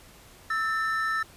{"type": "tone pair together", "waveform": "triangle", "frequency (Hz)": [1310.8, 1787], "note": ["E6", "A6"], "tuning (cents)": [-10, 26], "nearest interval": "perfect fourth", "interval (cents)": 536, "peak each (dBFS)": -26, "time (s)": [0.5, 1.23], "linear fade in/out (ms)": 5, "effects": ["pink hiss -52 dBFS RMS until 1.36 s", "resampled to 32000 Hz"]}